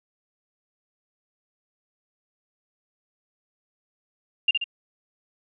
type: tone with echo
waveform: sine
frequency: 2794 Hz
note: F7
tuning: in tune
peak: -15 dBFS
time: 4.48-4.51 s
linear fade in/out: 5 ms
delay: 66 ms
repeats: 2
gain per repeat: -5 dB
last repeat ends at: 4.642 s
effects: none